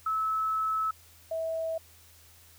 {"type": "tone pair in turn", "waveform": "sine", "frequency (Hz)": [1300, 650], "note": ["E6", "E5"], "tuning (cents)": [-24, -24], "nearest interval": "octave", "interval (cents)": 1200, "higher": "first", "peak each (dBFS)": [-26, -29], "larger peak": "first", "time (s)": [[0.06, 0.91], [1.31, 1.78]], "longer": "first", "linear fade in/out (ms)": 5, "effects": ["added 83 Hz sine -59 dBFS peak until 2.58 s", "white hiss -57 dBFS RMS until 2.58 s"]}